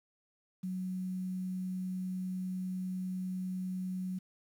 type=tone with quantisation; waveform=sine; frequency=185 Hz; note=F#3; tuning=in tune; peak=-34 dBFS; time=0.63-4.19 s; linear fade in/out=10 ms; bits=10; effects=none